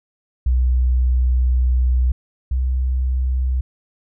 sine tone pair in turn, 62.5 / 63.96 Hz, B1 / C2, +21 / -39 cents, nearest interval unison, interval 40 cents, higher second, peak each -13 / -16 dBFS, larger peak first, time 0.46-2.12 / 2.51-3.61 s, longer first, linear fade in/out 5 ms, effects none

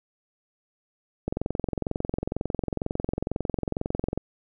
click train, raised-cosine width 2 ms, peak -13 dBFS, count 65, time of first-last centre 1.28-4.176 s, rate 22.1 Hz, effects none

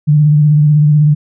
sine tone with vibrato, 149.6 Hz, D3, 32 cents sharp, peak -5 dBFS, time 0.07-1.15 s, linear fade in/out 20 ms, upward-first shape sine, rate 16 Hz, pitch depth 39 cents each way, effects none

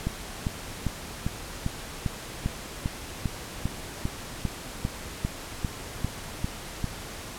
click train, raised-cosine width 5 ms, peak -14 dBFS, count 18, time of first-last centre 0.07-6.843 s, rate 2.51 Hz, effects pink hiss -39 dBFS RMS until 7.38 s + low-pass 12000 Hz 12 dB/octave

